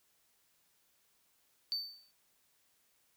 triangle tone with exponential decay, 4556 Hz, C#8, 47 cents sharp, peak -28 dBFS, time 1.72-2.11 s, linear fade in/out 0 ms, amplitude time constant 83 ms, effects tanh soft clip ceiling -28 dBFS + white hiss -73 dBFS RMS until 3.16 s

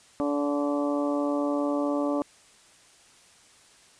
harmonic tone with a mistuned harmonic, 144.4 Hz, D3, 29 cents flat, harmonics 2 / 3 / 4 / 5 / 6 / 7 / 8, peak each -26 / -36 / -29 / -39 / -38 / -41 / -37 dBFS, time 0.2-2.22 s, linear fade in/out 0 ms, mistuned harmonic 7, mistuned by +29 cents, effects white hiss -56 dBFS RMS until 3.99 s + resampled to 22050 Hz

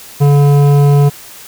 sine tone with hard clipping, 143.2 Hz, D3, 43 cents flat, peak -7 dBFS, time 0.2-1.1 s, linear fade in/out 20 ms, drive 12 dB, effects white hiss -34 dBFS RMS until 1.47 s

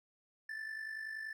triangle tone with amplitude modulation, 1760 Hz, A6, in tune, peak -36 dBFS, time 0.49-1.33 s, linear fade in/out 5 ms, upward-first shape sine, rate 50.4 Hz, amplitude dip 60%, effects none

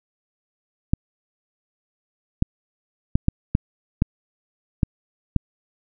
clicks, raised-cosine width 5 ms, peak -4 dBFS, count 8, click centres 0.935 / 2.424 / 3.155 / 3.284 / 3.551 / 4.021 / 4.832 / 5.363 s, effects none

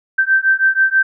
sine beating tone pair, 1555 / 1561.2 Hz, G6 / G6, -14 / -8 cents, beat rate 6.2 Hz, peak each -14 dBFS, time 0.18-1.03 s, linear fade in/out 10 ms, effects none

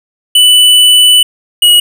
square tone pair in turn, 2980 / 2909 Hz, F#7 / F#7, +12 / -30 cents, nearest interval unison, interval 42 cents, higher first, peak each -3 dBFS, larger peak neither, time 0.35-1.23 / 1.62-1.8 s, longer first, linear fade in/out 5 ms, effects none

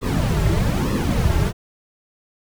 brown noise with flanger, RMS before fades -19 dBFS, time 0.01-1.53 s, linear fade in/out 50 ms, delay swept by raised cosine 1.3 to 4.1 ms, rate 1.1 Hz, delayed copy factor -0.8, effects none

